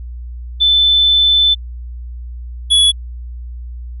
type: tone pair in turn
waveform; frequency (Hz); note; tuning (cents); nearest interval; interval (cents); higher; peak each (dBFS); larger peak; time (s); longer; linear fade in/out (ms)
sine / square; 3520 / 3388; A7 / G#7; 0 / +34; minor second; 66; first; -8; neither; 0.6-1.55 / 2.7-2.92; first; 20
effects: added 60 Hz sine -25 dBFS peak until 4 s + resampled to 32000 Hz